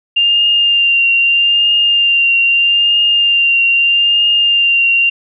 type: tone with vibrato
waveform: sine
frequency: 2794 Hz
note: F7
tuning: in tune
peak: -8 dBFS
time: 0.16-5.1 s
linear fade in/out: 10 ms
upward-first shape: triangle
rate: 0.79 Hz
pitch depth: 25 cents each way
effects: none